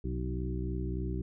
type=harmonic tone with a mistuned harmonic; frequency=63.4 Hz; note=B1; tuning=46 cents sharp; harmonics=1 / 2 / 3 / 4 / 5 / 6; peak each=-34 / -38 / -40 / -46 / -41 / -42 dBFS; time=0.04-1.22 s; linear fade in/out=5 ms; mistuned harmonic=3; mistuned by=-50 cents; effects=none